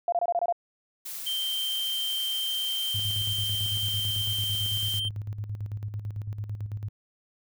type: tone bursts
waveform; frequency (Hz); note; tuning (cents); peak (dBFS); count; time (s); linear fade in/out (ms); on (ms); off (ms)
sine; 693; F5; -14; -22; 7; 0.08-0.525; 2; 43; 24
type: noise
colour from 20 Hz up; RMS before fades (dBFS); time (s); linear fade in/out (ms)
blue; -37; 1.05-5; 10
type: tone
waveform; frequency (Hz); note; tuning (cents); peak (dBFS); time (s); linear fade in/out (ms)
triangle; 3136; G7; 0; -26; 1.26-5.09; 10
type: tone with tremolo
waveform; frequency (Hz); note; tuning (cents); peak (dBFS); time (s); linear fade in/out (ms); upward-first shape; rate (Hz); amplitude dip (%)
sine; 104.1; G#2; +5; -29; 2.94-6.89; 10; square; 9; 60
effects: none